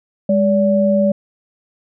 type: tone pair together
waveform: sine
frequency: 203.8 / 575.2 Hz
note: G#3 / D5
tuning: -32 / -36 cents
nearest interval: octave + tritone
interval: 1796 cents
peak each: -14 dBFS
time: 0.29-1.12 s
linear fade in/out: 5 ms
effects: none